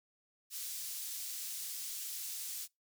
pink high-pass noise, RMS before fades -42 dBFS, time 0.5-2.68 s, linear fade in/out 50 ms, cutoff 5700 Hz, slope 12 dB/octave, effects noise-tail reverb RT60 0.2 s tail -25 dB re dry

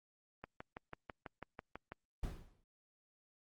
click train, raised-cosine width 0.5 ms, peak -30 dBFS, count 10, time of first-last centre 0.44-1.92 s, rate 6.08 Hz
brown noise with exponential decay, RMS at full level -38 dBFS, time 2.23-2.64 s, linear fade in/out 5 ms, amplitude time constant 87 ms
effects Opus 32 kbps

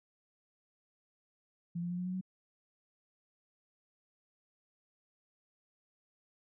sine tone with pitch steps, 171.4 / 174.3 / 177.24 / 180.23 / 183.28 / 186.37 Hz, F3 / F3 / F3 / F#3 / F#3 / F#3, -32 / -3 / +26 / -45 / -16 / +13 cents, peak -34 dBFS, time 1.75-2.212 s, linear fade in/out 10 ms, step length 77 ms, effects none

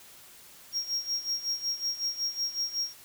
triangle tone with tremolo, 5588 Hz, F8, in tune, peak -25 dBFS, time 0.72-2.94 s, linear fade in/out 50 ms, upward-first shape sine, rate 5.4 Hz, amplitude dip 80%, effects white hiss -52 dBFS RMS until 3.04 s

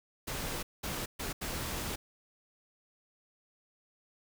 pink noise bursts at uneven times, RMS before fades -37 dBFS, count 4, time 0.27-0.63 / 0.83-1.06 / 1.19-1.33 / 1.41-1.96 s, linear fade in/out 10 ms, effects none

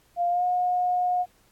sine tone with pitch glide, 698.5 to 721 Hz, F5 to F#5, 0 to -45 cents, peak -21 dBFS, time 0.16-1.26 s, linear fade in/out 50 ms, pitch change +55 cents, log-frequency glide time 0.29-0.44 s, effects pink hiss -62 dBFS RMS until 1.51 s + AAC 64 kbps

